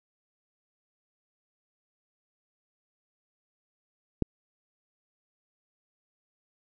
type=click; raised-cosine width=3 ms; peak=-11 dBFS; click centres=4.223 s; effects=none